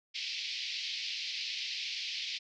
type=band-pass noise; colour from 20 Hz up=white; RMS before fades=-38 dBFS; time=0.14-2.39 s; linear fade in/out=20 ms; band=2200 to 5100 Hz; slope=48 dB/octave; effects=none